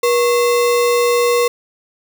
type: tone with sample-and-hold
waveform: sine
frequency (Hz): 480.6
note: B4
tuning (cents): -47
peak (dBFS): -11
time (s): 0.03-1.48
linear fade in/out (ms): 5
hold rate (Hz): 1575
effects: none